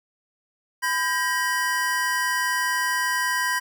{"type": "tone cluster", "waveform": "square", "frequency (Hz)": [1004, 1596, 1905], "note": ["B5", "G6", "A#6"], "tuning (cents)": [28, 31, 37], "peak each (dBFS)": -27, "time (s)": [0.82, 3.6], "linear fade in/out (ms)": 20, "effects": []}